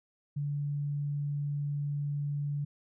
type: tone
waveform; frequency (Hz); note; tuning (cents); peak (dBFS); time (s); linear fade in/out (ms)
sine; 144.5; D3; -28; -30; 0.36-2.65; 10
effects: none